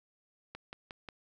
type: click train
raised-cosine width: 0.3 ms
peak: -27 dBFS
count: 4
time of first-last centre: 0.55-1.088 s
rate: 5.58 Hz
effects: none